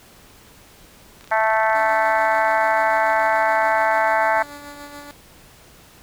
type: click train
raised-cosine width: 0.2 ms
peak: -26 dBFS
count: 89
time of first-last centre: 1.21-4.076 s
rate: 30.7 Hz
type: harmonic tone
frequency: 219.9 Hz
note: A3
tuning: 1 cent flat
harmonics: 3 / 4 / 5 / 6 / 7 / 8 / 9 / 10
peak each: -21 / -19 / -27 / -28 / -24 / -28 / -28 / -33 dBFS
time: 1.31-4.43 s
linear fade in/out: 10 ms
type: tone with tremolo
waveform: 10% pulse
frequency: 289 Hz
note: D4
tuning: 28 cents flat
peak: -26 dBFS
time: 1.75-5.11 s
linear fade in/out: 0 ms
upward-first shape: sine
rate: 6.9 Hz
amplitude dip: 40%
effects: pink hiss -48 dBFS RMS until 6.02 s